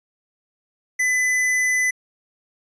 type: tone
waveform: square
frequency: 2006 Hz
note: B6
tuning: 26 cents sharp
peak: -18 dBFS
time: 0.99-1.91 s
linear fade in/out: 10 ms
effects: resampled to 22050 Hz